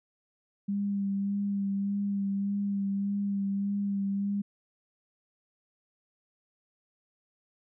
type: tone with vibrato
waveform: sine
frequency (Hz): 199.5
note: G3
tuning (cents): +31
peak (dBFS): -27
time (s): 0.68-4.42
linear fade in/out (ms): 10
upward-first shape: sine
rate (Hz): 1.7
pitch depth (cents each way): 20
effects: none